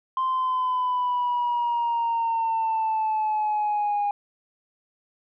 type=exponential sweep; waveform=sine; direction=down; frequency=1046.5 to 816 Hz; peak=-20 dBFS; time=0.17-4.11 s; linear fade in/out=2 ms; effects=tanh soft clip ceiling -19 dBFS